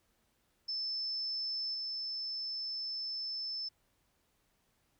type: tone with level steps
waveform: sine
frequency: 5270 Hz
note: E8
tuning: 1 cent flat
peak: -34 / -36 dBFS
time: 0.68-3.69 s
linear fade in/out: 10 ms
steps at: 1.74 s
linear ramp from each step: 5 ms
effects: pink hiss -75 dBFS RMS until 4.99 s